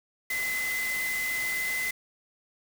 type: tone in noise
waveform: sine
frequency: 2034 Hz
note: C7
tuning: 50 cents flat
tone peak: -28 dBFS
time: 0.3-1.91 s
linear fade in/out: 5 ms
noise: white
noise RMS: -36 dBFS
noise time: 0.3-1.91 s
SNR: +5 dB
effects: none